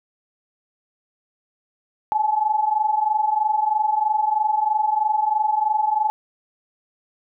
sine tone pair together, 839.9 / 863 Hz, G#5 / A5, +19 / -34 cents, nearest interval unison, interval 47 cents, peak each -22 / -19 dBFS, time 2.12-6.1 s, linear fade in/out 0 ms, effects none

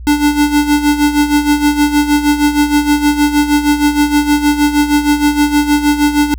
square tone with tremolo, 293.7 Hz, D4, in tune, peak -7 dBFS, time 0.07-6.34 s, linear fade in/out 0 ms, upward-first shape sine, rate 6.4 Hz, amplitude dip 70%, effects added 60 Hz sine -25 dBFS peak until 6.38 s

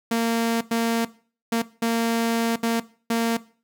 sawtooth tone bursts at uneven times, 230 Hz, A#3, 23 cents flat, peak -16 dBFS, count 6, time 0.11-0.61 / 0.71-1.05 / 1.52-1.62 / 1.82-2.56 / 2.63-2.8 / 3.1-3.37 s, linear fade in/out 5 ms, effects noise-tail reverb RT60 0.4 s tail -18 dB re dry

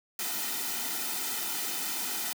white noise with comb filter, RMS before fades -33 dBFS, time 0.19-2.33 s, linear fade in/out 2 ms, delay 1.8 ms, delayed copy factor -0.7, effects high-pass 200 Hz 12 dB/octave

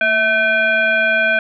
sine tone with frequency modulation, 1531 Hz, G6, 41 cents flat, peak -12 dBFS, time 0.01-1.39 s, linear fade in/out 2 ms, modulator 879 Hz, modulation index 1, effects none

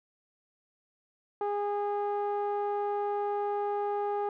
sawtooth tone with low-pass filter, 409.8 Hz, G#4, 23 cents flat, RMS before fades -31 dBFS, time 1.41-4.29 s, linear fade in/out 2 ms, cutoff 910 Hz, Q 2.2, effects none

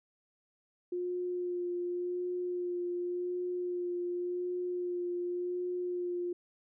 sine tone with vibrato, 355.5 Hz, F4, 31 cents sharp, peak -32 dBFS, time 0.92-6.33 s, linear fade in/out 5 ms, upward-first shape sine, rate 0.89 Hz, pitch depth 15 cents each way, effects none

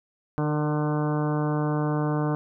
harmonic tone with a mistuned harmonic, 150 Hz, D3, 37 cents sharp, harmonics 1 / 2 / 3 / 4 / 5 / 6 / 7 / 8 / 9 / 10, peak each -25 / -28 / -32 / -35 / -36 / -38 / -37 / -39 / -45 / -42 dBFS, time 0.38-2.35 s, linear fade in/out 0 ms, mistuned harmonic 3, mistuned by +19 cents, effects none

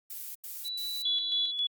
violet noise bursts, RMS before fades -40 dBFS, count 3, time 0.1-1.024 s, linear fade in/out 5 ms, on 250 ms, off 87 ms
sine tone, 3953 Hz, B7, 1 cent sharp, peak -33 dBFS, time 0.64-1.52 s, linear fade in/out 20 ms
sine tone with tremolo, 3400 Hz, G#7, 40 cents sharp, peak -26 dBFS, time 1.05-1.67 s, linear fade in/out 5 ms, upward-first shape square, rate 3.7 Hz, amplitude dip 50%
effects Opus 48 kbps

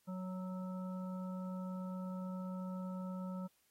harmonic tone with a mistuned harmonic, 185 Hz, F#3, in tune, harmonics 1 / 3 / 5 / 7, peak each -40 / -50 / -55 / -54 dBFS, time 0.07-3.48 s, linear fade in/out 20 ms, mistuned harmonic 7, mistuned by +18 cents, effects white hiss -75 dBFS RMS until 3.7 s + AAC 48 kbps

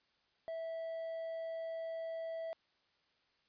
triangle tone, 655 Hz, E5, 11 cents flat, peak -37 dBFS, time 0.48-2.53 s, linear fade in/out 0 ms, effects white hiss -75 dBFS RMS until 3.48 s + resampled to 11025 Hz

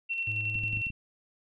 sine tone with tremolo, 2714 Hz, E7, 50 cents sharp, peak -28 dBFS, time 0.09-0.91 s, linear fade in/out 20 ms, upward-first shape square, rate 11 Hz, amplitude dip 35%
triangle tone, 108 Hz, A2, 32 cents flat, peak -33 dBFS, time 0.27-0.82 s, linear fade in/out 5 ms
clicks, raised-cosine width 5 ms, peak -29 dBFS, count 6, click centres 0.556 / 0.636 / 0.733 / 0.772 / 0.868 / 0.903 s
effects none

